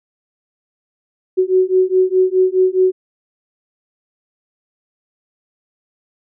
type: beating tone pair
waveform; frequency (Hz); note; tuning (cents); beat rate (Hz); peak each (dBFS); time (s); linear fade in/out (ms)
sine; 370 / 374.8; F#4 / F#4; 0 / +22; 4.8; -14; 1.37-2.92; 20
effects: none